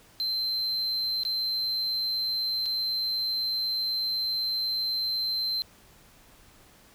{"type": "tone with dropouts", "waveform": "triangle", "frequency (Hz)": 4106, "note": "C8", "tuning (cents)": -33, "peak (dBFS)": -25, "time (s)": [0.2, 5.62], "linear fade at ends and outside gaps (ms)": 0, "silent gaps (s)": [[1.234, 1.251], [2.657, 2.661]], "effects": ["pink hiss -56 dBFS RMS until 6.94 s"]}